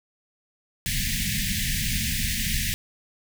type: band-stop noise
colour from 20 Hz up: pink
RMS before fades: -26 dBFS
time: 0.86-2.74 s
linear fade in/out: 0 ms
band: 240 to 1700 Hz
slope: 96 dB/octave
effects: none